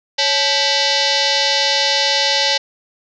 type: tone with frequency modulation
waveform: sine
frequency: 554.4 Hz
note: C#5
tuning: in tune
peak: -13 dBFS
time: 0.18-2.58 s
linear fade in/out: 10 ms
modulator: 709 Hz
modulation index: 7
effects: none